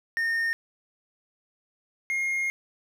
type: tone pair in turn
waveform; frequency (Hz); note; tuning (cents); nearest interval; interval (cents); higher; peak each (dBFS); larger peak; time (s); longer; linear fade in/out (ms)
triangle; 1831 / 2138; A#6 / C7; -32 / +37; minor third; 269; second; -22 / -23; first; 0.17-0.53 / 2.1-2.5; second; 0
effects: none